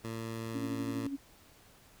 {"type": "tone", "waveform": "15% pulse", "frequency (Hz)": 113.3, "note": "A#2", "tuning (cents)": -49, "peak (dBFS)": -31, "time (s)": [0.04, 1.07], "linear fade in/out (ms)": 5}
{"type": "tone with tremolo", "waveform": "sine", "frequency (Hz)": 277.2, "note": "C#4", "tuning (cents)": 0, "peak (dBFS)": -32, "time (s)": [0.54, 1.17], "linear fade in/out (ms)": 20, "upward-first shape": "sine", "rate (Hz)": 12, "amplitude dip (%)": 60}
{"effects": ["pink hiss -60 dBFS RMS until 2 s"]}